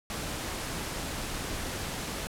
pink noise, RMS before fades -35 dBFS, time 0.1-2.27 s, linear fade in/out 0 ms, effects low-pass 12000 Hz 12 dB/octave

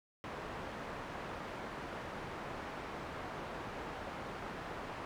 white low-pass noise, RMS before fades -44 dBFS, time 0.24-5.05 s, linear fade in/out 0 ms, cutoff 1200 Hz, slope 12 dB/octave, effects none

